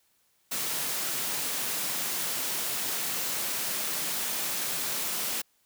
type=high-pass noise; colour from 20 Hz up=white; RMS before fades=-31 dBFS; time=0.51-5.42 s; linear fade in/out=10 ms; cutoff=120 Hz; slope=96 dB/octave; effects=white hiss -69 dBFS RMS until 5.65 s